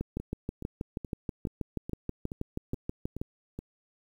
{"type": "two click trains", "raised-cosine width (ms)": 3, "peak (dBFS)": [-24, -19], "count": [9, 21], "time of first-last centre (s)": [[0.2, 3.59], [0.01, 3.215]], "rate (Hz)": [2.36, 6.24], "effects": ["9-bit"]}